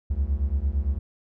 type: beating tone pair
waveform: triangle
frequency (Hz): 65.1 / 73.9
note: C2 / D2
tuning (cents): -8 / +11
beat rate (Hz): 8.8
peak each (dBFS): -23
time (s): 0.1-0.99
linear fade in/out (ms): 10
effects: none